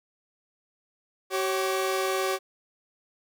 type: tone cluster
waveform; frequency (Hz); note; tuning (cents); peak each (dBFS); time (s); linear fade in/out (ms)
sawtooth; 381 / 550 / 1163; G4 / C#5 / D6; -49 / -14 / -17; -23 / -27 / -30; 1.3-2.39; 50
effects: none